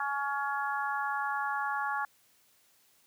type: harmonic tone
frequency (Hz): 280.6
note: C#4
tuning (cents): +21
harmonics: 3 / 4 / 5 / 6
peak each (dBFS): -34 / -35 / -36 / -37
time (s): 0-2.05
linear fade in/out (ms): 2
effects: white hiss -66 dBFS RMS until 3.06 s + high-pass 60 Hz 12 dB/octave